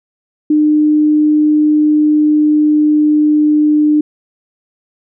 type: tone with pitch glide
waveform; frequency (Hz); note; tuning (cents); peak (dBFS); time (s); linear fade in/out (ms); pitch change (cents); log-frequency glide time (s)
sine; 302.6 to 300.9; D#4 to D4; -48 to +42; -7; 0.5-4.01; 5; -10; 1.57-3.89
effects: none